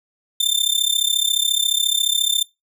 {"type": "tone with amplitude modulation", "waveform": "sawtooth", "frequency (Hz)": 3576, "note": "A7", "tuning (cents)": 27, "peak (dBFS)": -10, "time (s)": [0.4, 2.43], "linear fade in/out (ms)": 5, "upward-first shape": "sine", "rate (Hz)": 34.3, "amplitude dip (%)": 90, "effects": ["noise-tail reverb RT60 0.2 s tail -21 dB re dry"]}